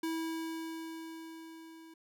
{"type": "tone with level ramp", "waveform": "square", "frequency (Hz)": 325.2, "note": "E4", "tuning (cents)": -23, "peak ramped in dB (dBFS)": [-33, -52], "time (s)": [0.03, 1.94], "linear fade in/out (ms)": 5, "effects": []}